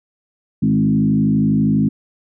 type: tone with frequency modulation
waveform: sine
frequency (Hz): 210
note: G#3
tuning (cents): +19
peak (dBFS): -12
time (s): 0.62-1.89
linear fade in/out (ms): 10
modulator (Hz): 52.3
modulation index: 1.3
effects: none